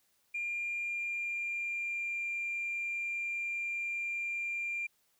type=tone with pitch glide; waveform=sine; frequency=2400 to 2385 Hz; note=D7 to D7; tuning=+37 to +26 cents; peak=-32 dBFS; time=0.34-4.87 s; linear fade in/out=10 ms; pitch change=-11 cents; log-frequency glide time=0.82-2.26 s; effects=tanh soft clip ceiling -29 dBFS + white hiss -73 dBFS RMS until 5.19 s